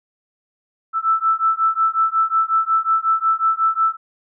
sine beating tone pair, 1318.5 / 1324 Hz, E6 / E6, 0 / +7 cents, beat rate 5.5 Hz, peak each -18 dBFS, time 0.93-3.97 s, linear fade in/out 50 ms, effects none

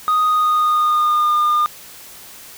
sine tone with pitch glide, 1244.5 to 1210.5 Hz, D#6 to D#6, 0 to -48 cents, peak -10 dBFS, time 0.08-1.66 s, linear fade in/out 0 ms, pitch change -48 cents, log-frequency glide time 0.26-1.35 s, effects tanh soft clip ceiling -12 dBFS + white hiss -39 dBFS RMS until 2.57 s

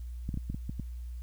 clicks, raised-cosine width 5 ms, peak -22 dBFS, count 7, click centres 0.291 / 0.342 / 0.374 / 0.5 / 0.545 / 0.695 / 0.797 s, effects added 60 Hz sine -37 dBFS peak until 1.22 s + white hiss -66 dBFS RMS until 1.22 s

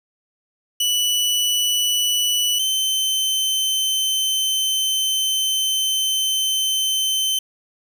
sawtooth tone pair in turn, 2960 / 3080 Hz, F#7 / G7, 0 / -31 cents, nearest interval minor second, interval 69 cents, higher second, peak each -14 / -15 dBFS, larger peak first, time 0.8-2.59 / 2.59-7.39 s, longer second, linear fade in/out 5 ms, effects none

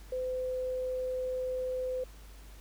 sine tone, 510 Hz, C5, 44 cents flat, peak -31 dBFS, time 0.12-2.04 s, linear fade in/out 5 ms, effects added 50 Hz sine -48 dBFS peak until 2.6 s + pink hiss -57 dBFS RMS until 2.6 s

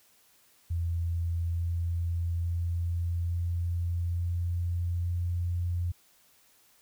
sine tone with pitch steps, 84.6 / 85.14 / 85.68 / 86.23 / 86.78 / 87.33 Hz, E2 / F2 / F2 / F2 / F2 / F2, +45 / -44 / -33 / -21 / -10 / 0 cents, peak -27 dBFS, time 0.7-5.92 s, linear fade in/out 10 ms, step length 870 ms, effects white hiss -63 dBFS RMS until 6.81 s

